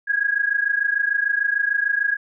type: tone pair together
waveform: sine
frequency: 1634.5 / 1661.2 Hz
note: G#6 / G#6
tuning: -28 / 0 cents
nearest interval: unison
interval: 28 cents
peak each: -21 dBFS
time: 0.07-2.17 s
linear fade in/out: 20 ms
effects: none

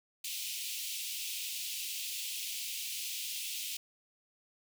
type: high-pass noise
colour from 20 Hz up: pink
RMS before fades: -39 dBFS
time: 0.24-3.77 s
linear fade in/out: 5 ms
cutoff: 2500 Hz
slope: 48 dB/octave
effects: none

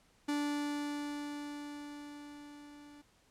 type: tone with level ramp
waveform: 45% pulse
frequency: 291.8 Hz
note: D4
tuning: 11 cents flat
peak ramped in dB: -31 to -53 dBFS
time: 0.28-3.02 s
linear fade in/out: 10 ms
effects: pink hiss -68 dBFS RMS until 3.3 s + low-pass 10000 Hz 12 dB/octave

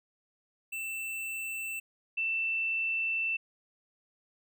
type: tone pair in turn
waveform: square / sine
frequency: 2669 / 2669 Hz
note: E7 / E7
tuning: +21 / +21 cents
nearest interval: unison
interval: 0 cents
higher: neither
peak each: -35 / -28 dBFS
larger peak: second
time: 0.72-1.8 / 2.17-3.37 s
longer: second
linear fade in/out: 10 ms
effects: none

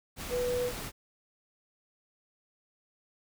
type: tone in noise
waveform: sine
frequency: 492.7 Hz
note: B4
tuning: 4 cents flat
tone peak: -28 dBFS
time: 0.29-0.72 s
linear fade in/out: 50 ms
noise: pink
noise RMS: -39 dBFS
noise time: 0.16-0.92 s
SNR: +8 dB
effects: none

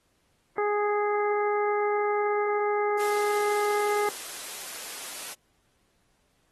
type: harmonic tone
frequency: 414.7 Hz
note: G#4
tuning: 3 cents flat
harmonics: 1 / 2 / 3 / 4 / 5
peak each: -25 / -29 / -32 / -39 / -37 dBFS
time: 0.58-4.09 s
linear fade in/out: 2 ms
type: high-pass noise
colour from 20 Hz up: white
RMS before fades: -38 dBFS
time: 2.99-5.34 s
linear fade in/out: 10 ms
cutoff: 310 Hz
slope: 12 dB/octave
effects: pink hiss -70 dBFS RMS until 6.51 s + AAC 32 kbps

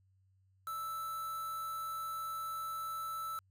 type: tone with quantisation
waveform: triangle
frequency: 1318.5 Hz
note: E6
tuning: in tune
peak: -36 dBFS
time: 0.67-3.39 s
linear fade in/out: 2 ms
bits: 8
effects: added 95 Hz sine -67 dBFS peak until 3.5 s

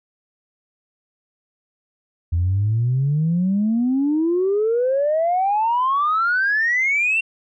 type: exponential sweep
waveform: sine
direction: up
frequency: 82.41 to 2745 Hz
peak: -15 dBFS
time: 2.32-7.21 s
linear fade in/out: 10 ms
effects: tanh soft clip ceiling -12 dBFS

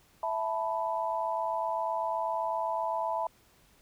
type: chord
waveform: sine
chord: E suspended fourth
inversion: none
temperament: equal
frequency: 659.3 / 880 / 987.8 Hz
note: E5 / A5 / B5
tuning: 0 / 0 / 0 cents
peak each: -33 dBFS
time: 0.23-3.27 s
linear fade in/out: 2 ms
effects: pink hiss -63 dBFS RMS until 3.81 s

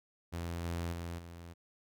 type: tone with level steps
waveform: sawtooth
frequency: 85.2 Hz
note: F2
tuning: 42 cents flat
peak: -33 / -31 / -35 / -43 dBFS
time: 0.32-1.54 s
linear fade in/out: 20 ms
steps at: 0.64 / 0.92 / 1.18 s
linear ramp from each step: 10 ms
effects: none

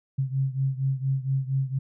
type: beating tone pair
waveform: sine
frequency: 133.1 / 137.4 Hz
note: C3 / C#3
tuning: +30 / -15 cents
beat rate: 4.3 Hz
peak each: -25 / -28 dBFS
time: 0.18-1.79 s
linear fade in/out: 10 ms
effects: none

